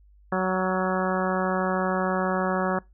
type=harmonic tone with a mistuned harmonic; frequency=186.5 Hz; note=F#3; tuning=14 cents sharp; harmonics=1 / 2 / 3 / 4 / 5 / 6 / 7 / 8 / 9; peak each=-27 / -30 / -29 / -31 / -34 / -32 / -33 / -37 / -34 dBFS; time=0.32-2.79 s; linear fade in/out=5 ms; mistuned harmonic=8; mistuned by=-45 cents; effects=noise-tail reverb RT60 0.2 s tail -23 dB re dry + added 50 Hz sine -52 dBFS peak until 2.93 s